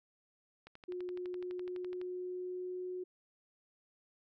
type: click train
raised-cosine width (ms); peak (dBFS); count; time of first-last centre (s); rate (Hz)
0.3; -36; 17; 0.67-2.015; 11.9
type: tone with pitch glide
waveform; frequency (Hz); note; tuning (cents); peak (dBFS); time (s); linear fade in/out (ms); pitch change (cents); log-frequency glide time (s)
sine; 360 to 364.8; F#4 to F#4; -47 to -24; -38; 0.88-3.04; 10; +23; 1.19-2.86
effects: none